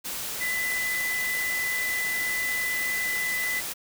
sine tone in noise, 2000 Hz, B6, 21 cents sharp, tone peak -26 dBFS, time 0.4-3.61 s, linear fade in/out 20 ms, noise white, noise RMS -33 dBFS, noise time 0.04-3.74 s, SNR +4 dB, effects none

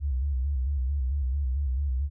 sine tone with vibrato, 67.5 Hz, C#2, 45 cents flat, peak -24 dBFS, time 0-2.1 s, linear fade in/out 50 ms, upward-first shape square, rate 4.5 Hz, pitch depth 100 cents each way, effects none

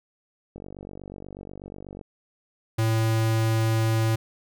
click train, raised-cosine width 2 ms, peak -26 dBFS, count 71, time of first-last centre 0.56-2.012 s, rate 48.2 Hz
square tone, 111.9 Hz, A2, 30 cents sharp, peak -21 dBFS, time 2.78-4.16 s, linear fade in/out 10 ms
effects none

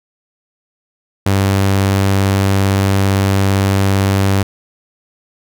sawtooth tone, 97.7 Hz, G2, 5 cents flat, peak -7 dBFS, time 1.26-4.43 s, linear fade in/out 5 ms, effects none

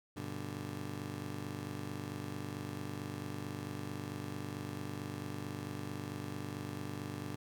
20% pulse chord, G major, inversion none, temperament just, 98 / 122.5 / 147 Hz, G2 / B2 / D3, 0 / -14 / +2 cents, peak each -40 / -40 / -40 dBFS, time 0.16-7.36 s, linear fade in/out 10 ms, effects none

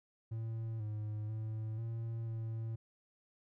triangle tone with pitch steps, 112.8 / 106.6 / 109.6 / 114.3 / 112.7 Hz, A2 / G#2 / A2 / A#2 / A2, +44 / +46 / -6 / -34 / +42 cents, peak -35 dBFS, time 0.31-2.76 s, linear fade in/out 10 ms, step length 490 ms, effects none

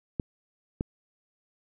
clicks, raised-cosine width 3 ms, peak -15 dBFS, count 2, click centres 0.198 / 0.809 s, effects none

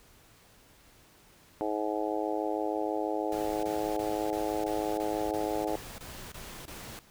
harmonic tone, 106.2 Hz, G#2, 39 cents sharp, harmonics 3 / 4 / 5 / 6 / 7 / 8, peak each -34 / -35 / -36 / -37 / -37 / -38 dBFS, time 1.61-5.76 s, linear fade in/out 0 ms
pink noise bursts, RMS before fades -44 dBFS, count 11, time 3.32-6.99 s, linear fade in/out 0 ms, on 310 ms, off 26 ms
effects pink hiss -59 dBFS RMS until 7.1 s

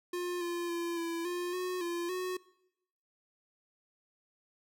square tone with pitch steps, 354.8 / 346.3 / 341.5 / 335.3 / 353.5 / 364.7 / 344.3 / 367.2 Hz, F4 / F4 / F4 / E4 / F4 / F#4 / F4 / F#4, +27 / -15 / -39 / +30 / +21 / -25 / -25 / -13 cents, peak -34 dBFS, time 0.13-2.37 s, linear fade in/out 5 ms, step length 280 ms, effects noise-tail reverb RT60 0.9 s tail -22 dB re dry

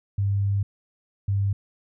sine tone pair in turn, 99.7 / 99.32 Hz, G2 / G2, +30 / +23 cents, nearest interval unison, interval 7 cents, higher first, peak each -20 dBFS, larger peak neither, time 0.18-0.63 / 1.28-1.53 s, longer first, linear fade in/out 5 ms, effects none

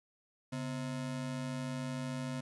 square ring-modulated tone, 195.3 Hz, G3, 6 cents flat, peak -34 dBFS, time 0.52-2.41 s, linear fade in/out 10 ms, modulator 56.7 Hz, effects resampled to 24000 Hz + 11-bit

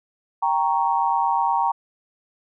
sine chord, G diminished, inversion none, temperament equal, 784 / 932.3 / 1108.7 Hz, G5 / Bb5 / Db6, 0 / 0 / 0 cents, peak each -23 / -20 / -26 dBFS, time 0.42-1.72 s, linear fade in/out 10 ms, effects none

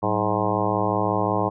harmonic tone with a mistuned harmonic, 105.5 Hz, G#2, 28 cents sharp, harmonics 1 / 2 / 3 / 4 / 5 / 6 / 7 / 8 / 9 / 10, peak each -29 / -29 / -29 / -29 / -29 / -29 / -29 / -29 / -29 / -29 dBFS, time 0.02-1.5 s, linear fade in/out 20 ms, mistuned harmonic 2, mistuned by -150 cents, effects none

